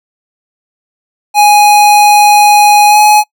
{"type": "tone with pitch glide", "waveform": "square", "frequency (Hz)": [830.6, 841.7], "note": ["G#5", "G#5"], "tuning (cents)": [0, 23], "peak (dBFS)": -3, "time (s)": [1.34, 3.24], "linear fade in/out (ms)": 50, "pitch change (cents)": 23, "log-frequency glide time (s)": [2.88, 2.97], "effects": ["noise-tail reverb RT60 0.1 s tail -24 dB re dry"]}